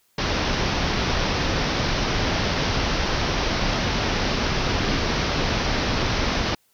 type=low-pass noise; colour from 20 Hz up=pink; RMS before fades=-23 dBFS; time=0.18-6.55 s; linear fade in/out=5 ms; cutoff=5900 Hz; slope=96 dB/octave; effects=white hiss -64 dBFS RMS until 6.73 s